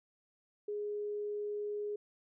sine tone, 415.3 Hz, G#4, in tune, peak -35 dBFS, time 0.68-1.96 s, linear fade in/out 5 ms, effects none

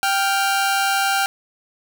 sawtooth tone pair together, 784 / 1396.9 Hz, G5 / F6, 0 / 0 cents, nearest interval minor seventh, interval 1000 cents, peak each -15 / -18 dBFS, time 0.03-1.26 s, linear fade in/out 0 ms, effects none

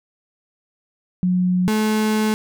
sine / 35% pulse tone pair in turn, 181.4 / 215.7 Hz, F#3 / A3, -34 / -34 cents, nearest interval minor third, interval 300 cents, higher second, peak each -15 dBFS, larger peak neither, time 1.23-1.68 / 1.68-2.34 s, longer second, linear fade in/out 0 ms, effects none

